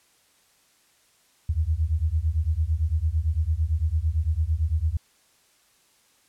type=beating tone pair; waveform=sine; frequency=75 / 83.9 Hz; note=D2 / E2; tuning=+37 / +31 cents; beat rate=8.9 Hz; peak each=-24 dBFS; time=1.49-4.97 s; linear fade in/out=5 ms; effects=white hiss -62 dBFS RMS until 6.28 s + low-pass 11000 Hz 12 dB/octave